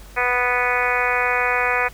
harmonic tone, 246.9 Hz, B3, in tune, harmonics 2 / 3 / 4 / 5 / 6 / 7 / 8 / 9 / 10, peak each -26 / -26 / -26 / -26 / -26 / -26 / -26 / -26 / -26 dBFS, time 0.16-1.89 s, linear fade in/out 20 ms, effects added 49 Hz sine -41 dBFS peak until 1.93 s + pink hiss -46 dBFS RMS until 1.93 s

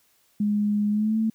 sine tone with pitch glide, 207.7 to 221.3 Hz, G#3 to A3, 0 to +10 cents, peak -20 dBFS, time 0.4-1.3 s, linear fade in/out 5 ms, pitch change +110 cents, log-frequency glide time 0.9-1.18 s, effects white hiss -64 dBFS RMS until 1.34 s

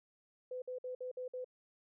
sine tone bursts, 505 Hz, B4, 39 cents sharp, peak -39 dBFS, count 6, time 0.51-1.445 s, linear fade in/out 5 ms, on 110 ms, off 55 ms, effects none

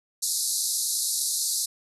white band-pass noise, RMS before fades -27 dBFS, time 0.22-1.66 s, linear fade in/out 10 ms, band 3900 to 12000 Hz, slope 96 dB/octave, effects none

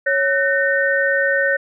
sine tone cluster, 553 / 1514 / 1829 Hz, C#5 / F#6 / A#6, -4 / +39 / -33 cents, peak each -19 dBFS, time 0.06-1.57 s, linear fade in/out 10 ms, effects none

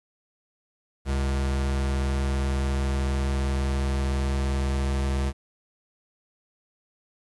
square tone pair together, 68.09 / 130 Hz, C#2 / C3, -30 / -11 cents, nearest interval major seventh, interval 1119 cents, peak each -24 / -35 dBFS, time 1.05-5.33 s, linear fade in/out 50 ms, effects resampled to 24000 Hz + 10-bit

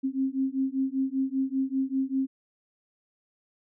sine beating tone pair, 264.2 / 269.3 Hz, C4 / C#4, +17 / -50 cents, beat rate 5.1 Hz, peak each -28 dBFS, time 0.03-2.27 s, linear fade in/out 20 ms, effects none

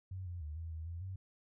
sine tone with pitch steps, 93.5 / 87.6 / 75.4 / 82.3 / 80 / 84.7 / 94.5 Hz, F#2 / F2 / D2 / E2 / D#2 / E2 / F#2, +19 / +6 / +46 / -2 / +49 / +48 / +37 cents, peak -40 dBFS, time 0.11-1.16 s, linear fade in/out 5 ms, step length 150 ms, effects none

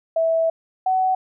sine tone pair in turn, 654 / 750.5 Hz, E5 / F#5, -14 / +24 cents, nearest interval major second, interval 238 cents, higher second, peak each -16 dBFS, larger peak neither, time 0.16-0.5 / 0.86-1.15 s, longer first, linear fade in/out 5 ms, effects none

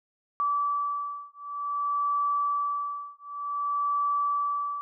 sine beating tone pair, 1155 / 1155.54 Hz, D6 / D6, -29 / -28 cents, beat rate 0.54 Hz, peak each -29 / -29 dBFS, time 0.4-4.81 s, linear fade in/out 0 ms, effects none

